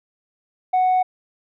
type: tone with tanh clipping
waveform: triangle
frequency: 740 Hz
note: F#5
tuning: in tune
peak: -15 dBFS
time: 0.73-1.03 s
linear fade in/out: 10 ms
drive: 6 dB
effects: none